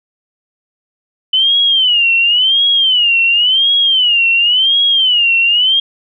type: tone with vibrato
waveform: sine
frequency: 2998 Hz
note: F#7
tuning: 22 cents sharp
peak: -8 dBFS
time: 1.33-5.8 s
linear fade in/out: 5 ms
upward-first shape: sine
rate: 0.93 Hz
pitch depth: 170 cents each way
effects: none